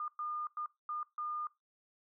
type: tone bursts at uneven times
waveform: sine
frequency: 1213 Hz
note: D#6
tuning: 44 cents flat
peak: -36 dBFS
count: 5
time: 0-0.08 / 0.19-0.47 / 0.57-0.66 / 0.89-1.03 / 1.18-1.47 s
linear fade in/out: 2 ms
effects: noise-tail reverb RT60 0.2 s tail -19 dB re dry